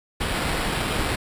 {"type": "noise with sample-and-hold", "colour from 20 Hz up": "pink", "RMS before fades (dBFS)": -25, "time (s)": [0.2, 1.16], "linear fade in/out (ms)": 10, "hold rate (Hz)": 6300, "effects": ["resampled to 32000 Hz"]}